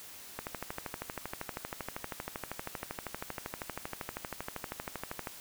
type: click train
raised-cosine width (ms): 0.5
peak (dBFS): -21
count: 63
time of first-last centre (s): 0.39-5.272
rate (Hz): 12.7
effects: white hiss -49 dBFS RMS until 5.4 s